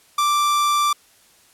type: tone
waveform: 45% pulse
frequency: 1174.7 Hz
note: D6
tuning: in tune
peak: -16 dBFS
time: 0.18-0.93 s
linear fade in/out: 5 ms
effects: white hiss -54 dBFS RMS until 1.53 s + low-pass 12000 Hz 12 dB/octave